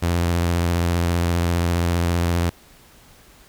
sawtooth tone with vibrato, 86 Hz, F2, 26 cents flat, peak -14 dBFS, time 0.02-2.5 s, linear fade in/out 10 ms, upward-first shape sine, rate 15 Hz, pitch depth 34 cents each way, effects pink hiss -50 dBFS RMS until 3.48 s

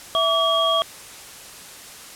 sine tone cluster, 658 / 1146 / 3269 Hz, E5 / D6 / G#7, -3 / -43 / -28 cents, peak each -21 dBFS, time 0.15-0.82 s, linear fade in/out 0 ms, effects white hiss -40 dBFS RMS until 2.15 s + low-pass 11000 Hz 12 dB/octave

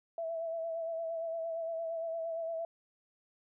sine tone with vibrato, 659.3 Hz, E5, in tune, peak -34 dBFS, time 0.18-2.65 s, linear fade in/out 2 ms, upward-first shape sine, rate 8.7 Hz, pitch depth 32 cents each way, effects none

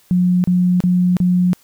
sine tone bursts, 179.7 Hz, F3, 50 cents sharp, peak -11 dBFS, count 4, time 0.11-1.532 s, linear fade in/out 0 ms, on 330 ms, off 34 ms, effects white hiss -53 dBFS RMS until 1.63 s

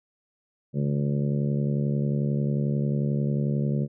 harmonic tone, 71.2 Hz, C#2, 47 cents sharp, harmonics 2 / 3 / 4 / 5 / 6 / 7 / 8, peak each -24 / -28 / -42 / -36 / -39 / -39 / -41 dBFS, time 0.73-3.88 s, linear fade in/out 50 ms, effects none

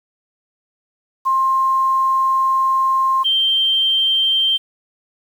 sine tone pair in turn, 1060 / 3144 Hz, C6 / G7, +22 / +4 cents, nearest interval octave + perfect fifth, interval 1882 cents, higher second, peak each -13 dBFS, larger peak neither, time 1.25-3.24 / 3.24-4.58 s, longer first, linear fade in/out 20 ms, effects 7-bit

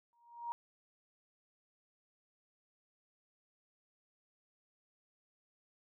sine tone with exponential growth, 943 Hz, A#5, 20 cents sharp, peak -34 dBFS, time 0.13-0.52 s, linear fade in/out 0 ms, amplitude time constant 84 ms, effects none

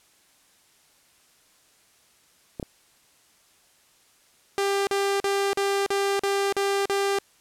clicks, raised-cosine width 2 ms, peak -18 dBFS, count 2, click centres 2.598 / 2.628 s
sawtooth tone bursts, 397 Hz, G4, 22 cents sharp, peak -18 dBFS, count 8, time 4.58-7.187 s, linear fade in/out 0 ms, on 290 ms, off 41 ms
effects white hiss -60 dBFS RMS until 7.4 s + low-pass 11000 Hz 12 dB/octave

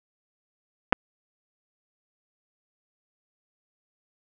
clicks, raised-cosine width 0.5 ms, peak -4 dBFS, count 2, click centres 0.925 / 0.929 s, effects none

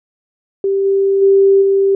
sine tone with level steps, 392 Hz, G4, in tune, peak -12 / -10 / -6 / -9 dBFS, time 0.64-1.95 s, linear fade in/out 2 ms, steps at 0.84 / 1.21 / 1.61 s, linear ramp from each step 20 ms, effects none

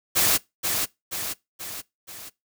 white noise with echo, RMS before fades -20 dBFS, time 0.15-0.38 s, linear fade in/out 20 ms, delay 480 ms, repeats 4, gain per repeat -5 dB, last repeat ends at 2.3 s, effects noise-tail reverb RT60 0.2 s tail -22 dB re dry

